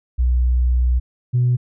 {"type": "tone pair in turn", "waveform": "sine", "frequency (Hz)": [61.74, 123.48], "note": ["B1", "B2"], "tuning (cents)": [0, 0], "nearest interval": "octave", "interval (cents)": 1200, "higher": "second", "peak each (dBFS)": -12, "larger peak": "neither", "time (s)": [[0.18, 1], [1.33, 1.57]], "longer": "first", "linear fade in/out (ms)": 20, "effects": ["tanh soft clip ceiling -10 dBFS"]}